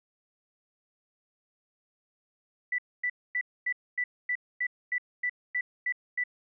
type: tone bursts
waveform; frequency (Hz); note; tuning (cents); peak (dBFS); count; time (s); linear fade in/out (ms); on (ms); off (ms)
sine; 1975; B6; 0; -26; 12; 2.72-6.238; 5; 64; 250
effects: none